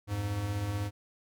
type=beating tone pair; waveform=square; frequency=86.5 / 102.5 Hz; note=F2 / G#2; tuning=-16 / -22 cents; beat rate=16 Hz; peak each=-40 / -32 dBFS; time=0.07-0.91 s; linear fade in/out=50 ms; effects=none